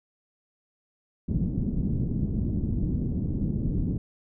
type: low-pass noise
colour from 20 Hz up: white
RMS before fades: -27 dBFS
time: 1.28-3.98 s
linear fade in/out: 5 ms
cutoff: 240 Hz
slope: 24 dB/octave
effects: none